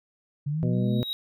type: linear sweep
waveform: sine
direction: up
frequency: 140 to 220 Hz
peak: -25 dBFS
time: 0.46-1.01 s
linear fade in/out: 10 ms
type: harmonic tone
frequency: 122.8 Hz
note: B2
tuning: 9 cents flat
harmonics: 1 / 2 / 3 / 4 / 5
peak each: -25 / -31 / -35 / -37 / -39 dBFS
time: 0.63-1.03 s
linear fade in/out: 0 ms
type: tone with exponential growth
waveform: triangle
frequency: 3814 Hz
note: A#7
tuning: 39 cents sharp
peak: -24 dBFS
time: 0.73-1.13 s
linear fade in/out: 0 ms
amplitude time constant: 85 ms
effects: none